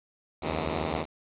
5% pulse tone cluster, 72 / 79.4 / 90.7 Hz, D2 / D#2 / F#2, -34 / +36 / -34 cents, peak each -24 / -19 / -24 dBFS, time 0.41-1.06 s, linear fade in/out 50 ms, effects resampled to 8000 Hz + 8-bit

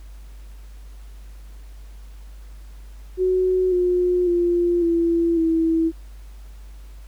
sine tone with pitch steps, 370 / 358.6 / 347.6 / 336.9 / 326.6 Hz, F#4 / F4 / F4 / E4 / E4, 0 / +46 / -8 / +38 / -16 cents, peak -16 dBFS, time 3.17-5.92 s, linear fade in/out 50 ms, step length 550 ms, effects added 50 Hz sine -37 dBFS peak until 7.07 s + pink hiss -55 dBFS RMS until 7.07 s

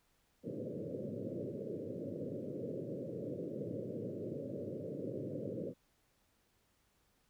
white band-pass noise, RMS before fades -42 dBFS, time 0.43-5.74 s, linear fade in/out 50 ms, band 100 to 570 Hz, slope 96 dB/octave, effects pink hiss -75 dBFS RMS until 7.29 s

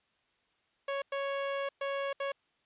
sawtooth tone bursts at uneven times, 554.4 Hz, C#5, in tune, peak -28 dBFS, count 4, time 0.88-1.02 / 1.12-1.69 / 1.81-2.13 / 2.2-2.32 s, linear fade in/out 5 ms, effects white hiss -73 dBFS RMS until 2.65 s + resampled to 8000 Hz

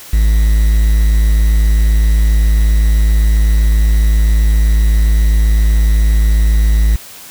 triangle tone with quantisation, 53.8 Hz, A1, 38 cents flat, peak -5 dBFS, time 0.13-6.96 s, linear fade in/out 5 ms, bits 5, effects white hiss -34 dBFS RMS until 7.3 s

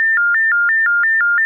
sine tone with vibrato, 1590 Hz, G6, 24 cents sharp, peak -11 dBFS, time 0-1.45 s, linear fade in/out 0 ms, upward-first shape square, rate 2.9 Hz, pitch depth 210 cents each way, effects none

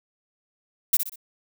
violet noise with echo, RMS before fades -18 dBFS, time 0.93-0.97 s, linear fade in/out 5 ms, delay 63 ms, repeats 3, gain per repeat -8 dB, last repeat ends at 1.159 s, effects none

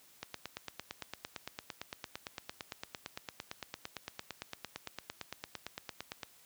click train, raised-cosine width 0.2 ms, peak -22 dBFS, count 54, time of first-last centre 0.23-6.232 s, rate 8.83 Hz, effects white hiss -62 dBFS RMS until 6.45 s + high-pass 60 Hz 12 dB/octave

